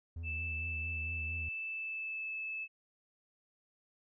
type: tone with vibrato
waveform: triangle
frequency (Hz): 80.8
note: E2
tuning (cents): -34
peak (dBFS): -37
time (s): 0.16-1.49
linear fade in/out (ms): 5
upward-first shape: triangle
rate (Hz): 4.4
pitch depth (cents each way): 74
type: tone with pitch glide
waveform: sine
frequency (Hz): 2637 to 2614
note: E7 to E7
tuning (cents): 0 to -15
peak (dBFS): -37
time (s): 0.23-2.68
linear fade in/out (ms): 50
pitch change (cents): -15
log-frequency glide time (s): 1.71-2.34
effects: none